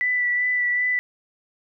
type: tone with vibrato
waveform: sine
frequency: 1975.5 Hz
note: B6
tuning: in tune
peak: -19 dBFS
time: 0.01-0.99 s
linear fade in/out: 0 ms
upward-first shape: sine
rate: 2.6 Hz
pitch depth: 17 cents each way
effects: none